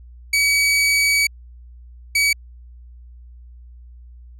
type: tone bursts at uneven times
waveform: sawtooth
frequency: 2273 Hz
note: C#7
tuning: 43 cents sharp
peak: -11 dBFS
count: 2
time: 0.33-1.27 / 2.15-2.33 s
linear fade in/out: 5 ms
effects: added 60 Hz sine -39 dBFS peak until 4.39 s + low-pass 11000 Hz 12 dB/octave